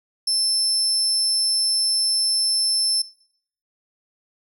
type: tone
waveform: 35% pulse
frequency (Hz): 5300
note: E8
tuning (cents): +9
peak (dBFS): -16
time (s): 0.27-3.02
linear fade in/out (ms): 5
effects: noise-tail reverb RT60 0.7 s tail -22 dB re dry